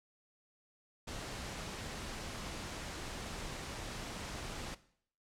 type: noise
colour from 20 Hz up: pink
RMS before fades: -43 dBFS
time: 1.07-4.75 s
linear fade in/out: 10 ms
effects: noise-tail reverb RT60 0.6 s tail -17 dB re dry + low-pass 8000 Hz 12 dB/octave